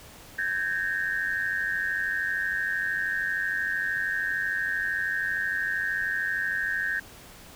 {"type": "tone cluster", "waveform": "sine", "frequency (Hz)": [1557, 1650, 1832], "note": ["G6", "G#6", "A#6"], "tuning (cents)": [-12, -12, -31], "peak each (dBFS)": -30, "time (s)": [0.38, 7], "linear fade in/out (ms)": 10, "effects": ["pink hiss -48 dBFS RMS until 7.55 s"]}